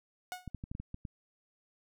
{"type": "tone with exponential decay", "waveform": "sawtooth", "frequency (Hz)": 730, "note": "F#5", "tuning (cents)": -24, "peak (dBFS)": -31, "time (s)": [0.32, 0.5], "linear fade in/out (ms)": 0, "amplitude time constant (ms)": 37}
{"type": "clicks", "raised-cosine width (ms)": 5, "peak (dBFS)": -28, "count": 8, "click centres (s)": [0.477, 0.547, 0.639, 0.715, 0.751, 0.8, 0.944, 1.052]}
{"effects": []}